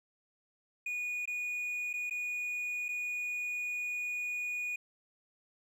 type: tone with dropouts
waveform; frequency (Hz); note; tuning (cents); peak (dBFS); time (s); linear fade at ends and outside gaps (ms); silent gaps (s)
triangle; 2458; D#7; -22; -32; 0.86-4.76; 5; 1.256-1.275 / 1.931-1.937 / 2.098-2.108 / 2.884-2.888
effects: none